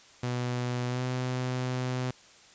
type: tone with pitch glide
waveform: sawtooth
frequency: 123.47 to 126.87 Hz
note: B2 to B2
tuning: 0 to +47 cents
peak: -25 dBFS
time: 0.23-2.11 s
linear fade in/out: 5 ms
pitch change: +47 cents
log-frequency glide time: 0.88-1.02 s
effects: white hiss -55 dBFS RMS until 2.54 s + resampled to 16000 Hz